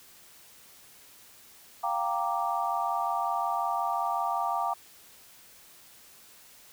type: chord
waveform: sine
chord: G minor seventh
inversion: third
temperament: equal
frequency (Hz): 698.5 / 784 / 932.3 / 1174.7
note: F5 / G5 / Bb5 / D6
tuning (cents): 0 / 0 / 0 / 0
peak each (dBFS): -32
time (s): 1.83-4.74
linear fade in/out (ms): 10
effects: white hiss -54 dBFS RMS until 6.72 s